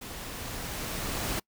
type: noise with level ramp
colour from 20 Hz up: pink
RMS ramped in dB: -41 to -31 dBFS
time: 0.01-1.4 s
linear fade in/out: 10 ms
effects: noise-tail reverb RT60 0.1 s tail -26 dB re dry